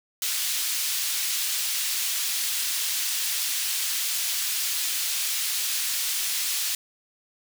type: high-pass noise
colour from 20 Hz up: pink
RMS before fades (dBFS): -27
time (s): 0.22-6.75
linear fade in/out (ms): 2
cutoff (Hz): 3300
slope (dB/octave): 12
effects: none